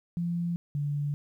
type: tone pair in turn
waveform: sine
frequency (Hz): 171.9 / 144.97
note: F3 / D3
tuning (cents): -27 / -22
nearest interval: minor third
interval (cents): 295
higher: first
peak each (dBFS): -27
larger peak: neither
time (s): 0.17-0.56 / 0.75-1.14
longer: neither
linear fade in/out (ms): 0
effects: 11-bit

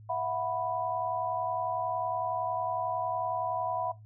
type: chord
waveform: sine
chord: E suspended second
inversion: none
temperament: equal with one note detuned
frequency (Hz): 659.3 / 730.2 / 987.8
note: E5 / F#5 / B5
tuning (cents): 0 / -23 / 0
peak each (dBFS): -33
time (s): 0.09-3.92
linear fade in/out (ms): 10
effects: noise-tail reverb RT60 0.2 s tail -19 dB re dry + added 107 Hz sine -48 dBFS peak until 4.05 s

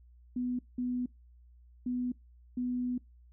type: tone bursts at uneven times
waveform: sine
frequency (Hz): 248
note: B3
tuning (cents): +7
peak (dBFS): -30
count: 4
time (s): 0.36-0.59 / 0.78-1.06 / 1.86-2.12 / 2.57-2.98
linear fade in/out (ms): 5
effects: noise-tail reverb RT60 0.2 s tail -23 dB re dry + added 60 Hz sine -55 dBFS peak until 3.32 s

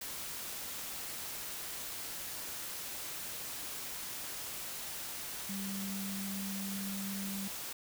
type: tone in noise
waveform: sine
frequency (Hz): 196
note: G3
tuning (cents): 0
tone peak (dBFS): -38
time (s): 5.49-7.48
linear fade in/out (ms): 5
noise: white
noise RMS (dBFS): -42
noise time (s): 0.01-7.73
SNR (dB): +1
effects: none

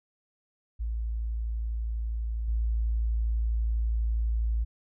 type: tone with level steps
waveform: sine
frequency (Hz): 56.1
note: A1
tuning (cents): +34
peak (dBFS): -28 / -24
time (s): 0.79-4.65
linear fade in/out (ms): 20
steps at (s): 2.48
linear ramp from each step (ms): 5
effects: none

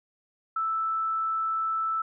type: tone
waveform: sine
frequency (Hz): 1318.5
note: E6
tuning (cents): 0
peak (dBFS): -25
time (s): 0.56-2.02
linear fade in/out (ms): 5
effects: none

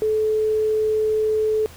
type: tone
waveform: sine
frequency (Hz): 432.7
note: A4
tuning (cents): -29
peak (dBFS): -17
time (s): 0.02-1.66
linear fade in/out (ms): 0
effects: added 81 Hz sine -45 dBFS peak until 1.76 s + pink hiss -45 dBFS RMS until 1.76 s

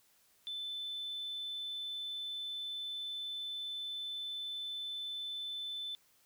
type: tone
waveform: sine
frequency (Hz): 3520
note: A7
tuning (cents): 0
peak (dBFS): -37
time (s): 0.47-5.95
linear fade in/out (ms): 0
effects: tanh soft clip ceiling -34 dBFS + white hiss -69 dBFS RMS until 6.25 s

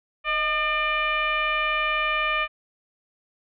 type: tone with frequency modulation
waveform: sine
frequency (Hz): 1800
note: A6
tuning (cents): +39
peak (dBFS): -21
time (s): 0.24-2.48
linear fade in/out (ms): 50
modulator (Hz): 588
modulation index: 1.7
effects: none

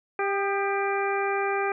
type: harmonic tone with a mistuned harmonic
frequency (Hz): 396.1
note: G4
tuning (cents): +18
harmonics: 1 / 2 / 3 / 4 / 5 / 6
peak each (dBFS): -27 / -29 / -32 / -33 / -37 / -34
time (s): 0.19-1.72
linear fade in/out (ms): 2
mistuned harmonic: 3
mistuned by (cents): +40
effects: none

